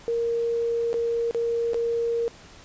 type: tone with dropouts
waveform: sine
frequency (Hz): 466.2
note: A#4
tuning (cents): 0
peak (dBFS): -22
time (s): 0.08-2.28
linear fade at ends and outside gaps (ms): 0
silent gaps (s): 0.93-0.941 / 1.31-1.347 / 1.734-1.744
effects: pink hiss -48 dBFS RMS until 2.64 s + resampled to 16000 Hz